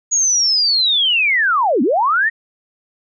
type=linear two-way sweep; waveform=sine; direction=down then up; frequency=6760 to 217.2 to 1899 Hz; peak=-12 dBFS; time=0.11-2.3 s; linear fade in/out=20 ms; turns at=1.82 s; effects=none